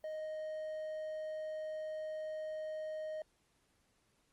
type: tone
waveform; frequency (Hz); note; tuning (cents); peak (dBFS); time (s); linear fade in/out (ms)
triangle; 622.3; D#5; 0; -37; 0.04-3.22; 2
effects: pink hiss -75 dBFS RMS until 4.32 s + Opus 32 kbps